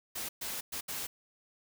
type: noise bursts at uneven times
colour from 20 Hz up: white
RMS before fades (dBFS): -38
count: 4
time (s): 0.15-0.29 / 0.41-0.61 / 0.72-0.81 / 0.88-1.07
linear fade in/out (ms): 10
effects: none